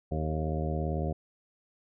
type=harmonic tone with a mistuned harmonic; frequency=78 Hz; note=D#2; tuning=5 cents sharp; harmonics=1 / 2 / 3 / 4 / 5 / 6 / 7 / 8 / 9; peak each=-32 / -33 / -39 / -41 / -39 / -44 / -39 / -45 / -40 dBFS; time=0.11-1.13 s; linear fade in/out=10 ms; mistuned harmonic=6; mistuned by=-45 cents; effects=none